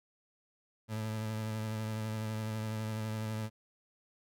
30% pulse tone with vibrato, 109.2 Hz, A2, 13 cents flat, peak -32 dBFS, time 0.88-3.5 s, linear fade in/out 50 ms, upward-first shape sine, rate 12 Hz, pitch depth 24 cents each way, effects none

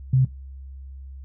sine tone, 130.6 Hz, C3, 3 cents flat, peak -14 dBFS, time 0.13-0.25 s, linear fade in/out 5 ms, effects noise-tail reverb RT60 0.2 s tail -18 dB re dry + added 67 Hz sine -36 dBFS peak until 1.24 s

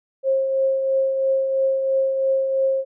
sine tone with tremolo, 535 Hz, C5, 38 cents sharp, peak -15 dBFS, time 0.23-2.85 s, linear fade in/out 50 ms, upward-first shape triangle, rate 3 Hz, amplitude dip 45%, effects none

